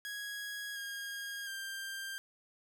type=tone with pitch steps; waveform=sawtooth; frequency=1658 / 1628 / 1585 Hz; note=G#6 / G#6 / G6; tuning=-3 / -35 / +19 cents; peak=-36 dBFS; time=0.05-2.18 s; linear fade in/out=0 ms; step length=710 ms; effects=none